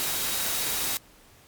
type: tone in noise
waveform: sine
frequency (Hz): 3819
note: A#7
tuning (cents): +41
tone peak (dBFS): -39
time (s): 0-0.97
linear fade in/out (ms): 0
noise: white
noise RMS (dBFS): -28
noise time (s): 0-0.97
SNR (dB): -14
effects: pink hiss -55 dBFS RMS until 1.47 s + MP3 96 kbps